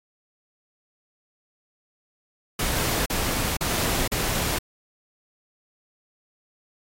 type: noise bursts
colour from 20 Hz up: pink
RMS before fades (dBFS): -25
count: 4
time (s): 2.59-4.587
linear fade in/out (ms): 5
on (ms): 470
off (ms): 39
effects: AAC 48 kbps